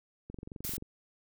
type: click train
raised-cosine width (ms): 3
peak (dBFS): -30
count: 13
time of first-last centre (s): 0.3-0.824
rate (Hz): 22.9
type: noise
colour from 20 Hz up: blue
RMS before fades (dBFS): -37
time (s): 0.64-0.77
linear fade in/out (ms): 2
effects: none